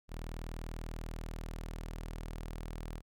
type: tone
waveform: sawtooth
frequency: 40.16 Hz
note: E1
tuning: 44 cents flat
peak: -36 dBFS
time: 0.08-3.02 s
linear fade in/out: 50 ms
effects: none